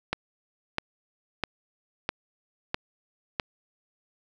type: click train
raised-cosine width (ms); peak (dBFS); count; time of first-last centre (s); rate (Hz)
0.3; -10; 6; 0.13-3.398; 1.53
effects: none